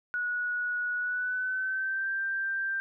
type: tone with pitch glide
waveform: sine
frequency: 1462 to 1576 Hz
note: F#6 to G6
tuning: -21 to +9 cents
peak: -28 dBFS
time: 0.14-2.8 s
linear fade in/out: 0 ms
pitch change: +130 cents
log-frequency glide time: 0.96-2.11 s
effects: none